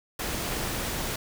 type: noise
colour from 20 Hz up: pink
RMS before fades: -31 dBFS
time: 0.19-1.16 s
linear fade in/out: 5 ms
effects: none